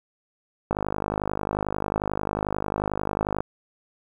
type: click train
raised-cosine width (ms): 1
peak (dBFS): -11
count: 139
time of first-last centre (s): 0.71-3.405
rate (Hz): 51.2
effects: 8-bit